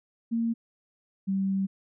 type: tone pair in turn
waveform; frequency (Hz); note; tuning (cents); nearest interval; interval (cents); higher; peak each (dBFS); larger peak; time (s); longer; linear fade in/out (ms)
sine; 230.2 / 193.57; A#3 / G3; -22 / -22; minor third; 300; first; -24; neither; 0.31-0.54 / 1.27-1.67; second; 20
effects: none

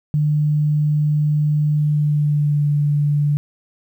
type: tone with pitch glide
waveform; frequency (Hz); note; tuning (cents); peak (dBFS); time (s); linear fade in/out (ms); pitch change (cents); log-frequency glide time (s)
sine; 150 to 146.4; D3 to D3; +37 to -5; -14; 0.14-3.37; 0; -42; 1.76-2.67
effects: 9-bit

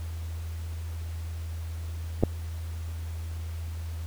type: clicks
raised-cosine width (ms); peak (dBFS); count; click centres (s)
2; -17 / -7; 2; 2.227 / 2.236
effects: added 82 Hz sine -32 dBFS peak until 4.06 s + pink hiss -50 dBFS RMS until 4.06 s

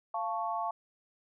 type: chord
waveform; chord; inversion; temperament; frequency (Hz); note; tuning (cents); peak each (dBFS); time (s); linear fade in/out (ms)
sine; F augmented; none; equal with one note detuned; 692.4 / 880 / 1108.7; F5 / A5 / C#6; -15 / 0 / 0; -35 / -35 / -36; 0.14-0.71; 5
effects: none

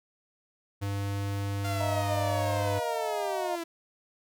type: tone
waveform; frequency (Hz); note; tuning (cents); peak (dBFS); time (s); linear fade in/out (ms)
square; 99.9; G2; +33; -30; 0.81-2.8; 20
type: linear sweep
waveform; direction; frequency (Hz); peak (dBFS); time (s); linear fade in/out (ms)
sawtooth; down; 699 to 329.6; -29; 1.64-3.64; 10
type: chord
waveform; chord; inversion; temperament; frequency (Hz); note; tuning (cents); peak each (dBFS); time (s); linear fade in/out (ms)
sine; Eb suspended second; none; just; 622.3 / 700 / 933.4; Eb5 / F5 / Bb5; 0 / +4 / +2; -33 / -34 / -37; 1.8-3.56; 10
effects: none

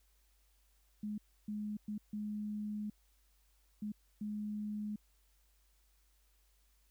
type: tone bursts at uneven times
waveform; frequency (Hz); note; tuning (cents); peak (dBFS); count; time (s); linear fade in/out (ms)
sine; 210; G#3; +19; -37; 6; 1.03-1.18 / 1.48-1.77 / 1.88-1.98 / 2.13-2.9 / 3.82-3.92 / 4.21-4.96; 5
effects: added 50 Hz sine -69 dBFS peak until 6.9 s + white hiss -75 dBFS RMS until 6.9 s

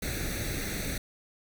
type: noise with comb filter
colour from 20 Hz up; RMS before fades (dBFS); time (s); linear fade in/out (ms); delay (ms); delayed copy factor
pink; -33; 0.02-0.98; 5; 0.49; +0.8
effects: none

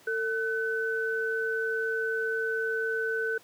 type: tone pair together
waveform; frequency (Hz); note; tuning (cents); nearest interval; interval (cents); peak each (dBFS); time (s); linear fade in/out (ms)
sine; 449 / 1510.2; A4 / F#6; +35 / +35; octave + major sixth; 2100; -30 / -29; 0.07-3.38; 5
effects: pink hiss -56 dBFS RMS until 3.43 s + high-pass 200 Hz 12 dB/octave

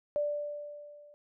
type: tone with level ramp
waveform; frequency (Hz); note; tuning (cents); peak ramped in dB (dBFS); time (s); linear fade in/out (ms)
sine; 587.3; D5; 0; -26 to -53; 0.16-1.14; 0
effects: none

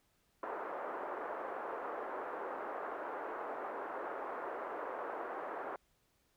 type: band-pass noise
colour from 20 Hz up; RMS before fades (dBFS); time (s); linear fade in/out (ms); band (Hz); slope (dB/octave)
pink; -42; 0.43-5.76; 2; 400 to 1400; 24
effects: pink hiss -75 dBFS RMS until 6.36 s

